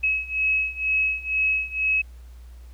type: beating tone pair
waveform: sine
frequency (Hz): 2566 / 2568.1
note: E7 / E7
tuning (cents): -47 / -46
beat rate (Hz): 2.1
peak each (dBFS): -23 / -25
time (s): 0.03-2.02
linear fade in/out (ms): 10
effects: added 60 Hz sine -40 dBFS peak until 2.73 s + pink hiss -59 dBFS RMS until 2.73 s